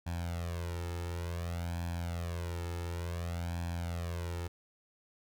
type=tone with flanger; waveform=sawtooth; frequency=85.7 Hz; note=F2; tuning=32 cents flat; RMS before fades=-37 dBFS; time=0.06-4.48 s; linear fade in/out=10 ms; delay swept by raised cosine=1.2 to 2.3 ms; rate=0.56 Hz; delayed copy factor=+0.8; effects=none